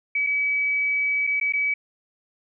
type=tone with dropouts; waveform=sine; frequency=2283 Hz; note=D7; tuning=50 cents flat; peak=-20 dBFS; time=0.15-1.74 s; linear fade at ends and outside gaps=5 ms; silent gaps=0.266-0.269 / 1.269-1.272 / 1.4-1.411 / 1.524-1.535 s; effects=none